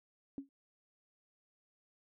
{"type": "tone with exponential decay", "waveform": "sine", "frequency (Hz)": 275.3, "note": "C#4", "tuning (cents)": -12, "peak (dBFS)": -35, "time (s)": [0.38, 0.49], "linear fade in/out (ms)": 1, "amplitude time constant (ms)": 23, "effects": []}